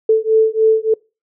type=beating tone pair; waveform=sine; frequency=439.2 / 442.6 Hz; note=A4 / A4; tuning=-3 / +10 cents; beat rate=3.4 Hz; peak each=-13 dBFS; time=0.09-0.94 s; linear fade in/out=5 ms; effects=noise-tail reverb RT60 0.3 s tail -26 dB re dry